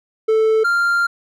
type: tone pair in turn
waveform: triangle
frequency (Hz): 440 / 1392.5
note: A4 / F6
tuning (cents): 0 / -5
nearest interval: octave + minor sixth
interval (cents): 1995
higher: second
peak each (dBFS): -10 / -12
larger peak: first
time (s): 0.28-0.64 / 0.64-1.07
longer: second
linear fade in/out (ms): 10
effects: none